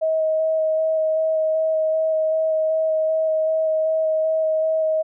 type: tone with vibrato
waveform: sine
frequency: 634 Hz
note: D#5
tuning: 32 cents sharp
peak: -17 dBFS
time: 0.01-5.03 s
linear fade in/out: 20 ms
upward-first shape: square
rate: 2.6 Hz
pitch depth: 9 cents each way
effects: none